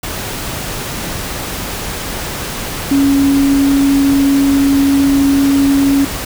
sine tone in noise, 277.2 Hz, C#4, in tune, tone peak -8 dBFS, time 2.91-6.05 s, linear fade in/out 5 ms, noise pink, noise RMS -22 dBFS, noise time 0.03-6.25 s, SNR +11 dB, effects none

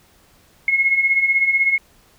sine beating tone pair, 2155 / 2171 Hz, C#7 / C#7, -49 / -37 cents, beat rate 16 Hz, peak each -21 / -15 dBFS, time 0.68-1.78 s, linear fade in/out 2 ms, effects pink hiss -54 dBFS RMS until 2.18 s

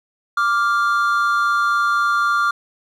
triangle tone pair together, 1174.3 / 1398 Hz, D6 / F6, -1 / +1 cents, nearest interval minor third, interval 302 cents, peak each -16 dBFS, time 0.37-2.51 s, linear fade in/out 5 ms, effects none

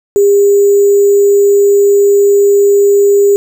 sine tone with sample-and-hold, 402.7 Hz, G4, 47 cents sharp, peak -4 dBFS, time 0.16-3.36 s, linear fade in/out 0 ms, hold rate 7350 Hz, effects none

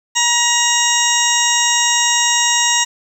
harmonic tone, 950 Hz, A#5, 33 cents sharp, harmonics 1 / 2 / 3 / 4 / 6 / 7 / 8, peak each -20 / -20 / -20 / -20 / -20 / -20 / -20 dBFS, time 0.15-2.85 s, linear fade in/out 20 ms, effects 7-bit

